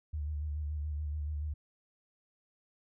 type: tone with vibrato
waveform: sine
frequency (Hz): 74.9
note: D2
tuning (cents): +35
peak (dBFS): -33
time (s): 0.13-1.54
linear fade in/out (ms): 10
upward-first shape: square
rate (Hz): 7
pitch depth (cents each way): 37
effects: none